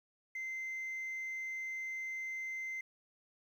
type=tone; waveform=sine; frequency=2075 Hz; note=C7; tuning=15 cents flat; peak=-36 dBFS; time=0.35-2.81 s; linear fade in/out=5 ms; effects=tanh soft clip ceiling -36 dBFS + 11-bit